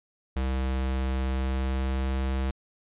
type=tone with pitch glide; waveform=square; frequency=65.41 to 66.06 Hz; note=C2 to C2; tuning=0 to +17 cents; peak=-26 dBFS; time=0.36-2.51 s; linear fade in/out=5 ms; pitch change=+17 cents; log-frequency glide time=1.19-2.21 s; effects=resampled to 8000 Hz